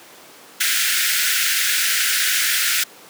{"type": "high-pass noise", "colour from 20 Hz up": "pink", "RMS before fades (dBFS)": -19, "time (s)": [0.6, 2.84], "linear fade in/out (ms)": 10, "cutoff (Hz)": 1400, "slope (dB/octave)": 96, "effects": ["pink hiss -43 dBFS RMS until 3.09 s", "high-pass 300 Hz 12 dB/octave"]}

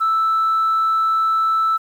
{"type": "tone", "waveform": "sine", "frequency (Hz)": 1318.5, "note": "E6", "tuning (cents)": 0, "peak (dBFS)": -13, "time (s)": [0, 1.78], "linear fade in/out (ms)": 20, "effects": ["tanh soft clip ceiling -12 dBFS", "8-bit"]}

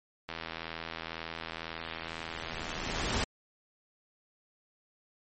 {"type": "click train", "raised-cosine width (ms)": 0.3, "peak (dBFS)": -21, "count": 237, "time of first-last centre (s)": [0.29, 3.168], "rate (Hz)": 82}
{"type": "noise with exponential growth", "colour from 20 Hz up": "pink", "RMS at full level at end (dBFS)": -29, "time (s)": [1.35, 3.24], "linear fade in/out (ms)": 2, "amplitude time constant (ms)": 410}
{"effects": ["MP3 32 kbps"]}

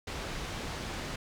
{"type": "low-pass noise", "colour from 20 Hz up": "pink", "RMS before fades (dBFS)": -38, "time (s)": [0.07, 1.16], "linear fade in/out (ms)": 5, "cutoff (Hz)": 5700, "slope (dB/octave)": 12, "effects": []}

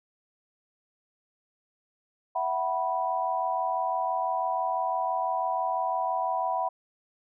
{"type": "tone cluster", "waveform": "sine", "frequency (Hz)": [663, 749, 982], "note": ["E5", "F#5", "B5"], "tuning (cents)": [10, 21, -10], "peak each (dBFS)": [-32, -29, -29], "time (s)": [2.35, 6.69], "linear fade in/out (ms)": 10, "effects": []}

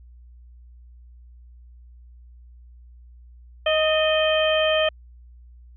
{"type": "harmonic tone with a mistuned harmonic", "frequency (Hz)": 625, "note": "D#5", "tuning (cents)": 8, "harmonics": [1, 2, 3, 4, 5], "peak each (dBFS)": [-19, -29, -29, -28, -25], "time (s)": [3.66, 4.89], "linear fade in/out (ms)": 5, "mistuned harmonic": 3, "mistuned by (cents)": -46, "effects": ["added 60 Hz sine -44 dBFS peak until 5.76 s"]}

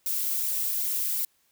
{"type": "noise with flanger", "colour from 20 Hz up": "violet", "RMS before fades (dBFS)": -28, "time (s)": [0.06, 1.25], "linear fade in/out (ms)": 2, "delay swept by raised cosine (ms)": [0.61, 4.11], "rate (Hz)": 2.6, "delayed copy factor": -0.65, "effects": ["white hiss -68 dBFS RMS until 1.51 s"]}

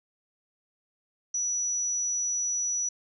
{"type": "tone", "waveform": "sine", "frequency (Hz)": 5890, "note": "F#8", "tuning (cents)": -9, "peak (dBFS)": -26, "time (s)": [1.34, 2.89], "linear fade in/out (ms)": 5, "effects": []}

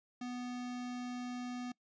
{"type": "tone", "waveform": "square", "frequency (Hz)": 246.9, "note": "B3", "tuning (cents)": 0, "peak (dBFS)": -40, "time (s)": [0.21, 1.72], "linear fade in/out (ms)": 5, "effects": ["noise-tail reverb RT60 0.1 s tail -23 dB re dry", "resampled to 16000 Hz"]}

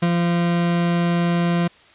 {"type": "tone with ADSR envelope", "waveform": "40% pulse", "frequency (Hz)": 172.3, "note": "F3", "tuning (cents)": -23, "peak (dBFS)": -14, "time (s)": [0.02, 1.68], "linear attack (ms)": 9, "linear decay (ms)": 50, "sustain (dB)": -2, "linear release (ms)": 10, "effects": ["white hiss -50 dBFS RMS until 1.94 s", "resampled to 8000 Hz"]}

